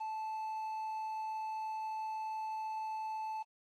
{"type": "tone with quantisation", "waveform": "triangle", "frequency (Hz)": 874, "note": "A5", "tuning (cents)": -12, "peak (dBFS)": -35, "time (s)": [0, 3.43], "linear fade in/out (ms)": 10, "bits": 10, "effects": ["low-pass 6000 Hz 12 dB/octave", "AAC 32 kbps"]}